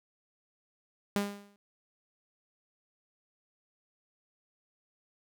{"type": "tone with exponential decay", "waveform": "sawtooth", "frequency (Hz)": 202.4, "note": "G#3", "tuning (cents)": -44, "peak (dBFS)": -21, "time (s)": [1.16, 1.56], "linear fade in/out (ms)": 0, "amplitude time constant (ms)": 86, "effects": []}